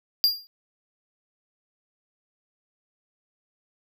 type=tone with exponential decay; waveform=square; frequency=4796 Hz; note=D8; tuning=36 cents sharp; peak=-14 dBFS; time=0.24-0.47 s; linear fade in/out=0 ms; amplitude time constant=49 ms; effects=none